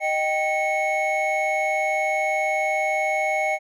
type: tone cluster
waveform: triangle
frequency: 621 / 781 / 2198 Hz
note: D#5 / G5 / C#7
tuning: -3 / -7 / -15 cents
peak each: -23 dBFS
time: 0-3.59 s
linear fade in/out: 50 ms
effects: none